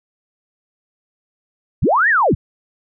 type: linear two-way sweep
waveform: sine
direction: up then down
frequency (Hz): 36.71 to 1927 to 36.71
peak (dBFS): -11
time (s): 1.82-2.35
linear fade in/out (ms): 10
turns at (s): 2.09
effects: none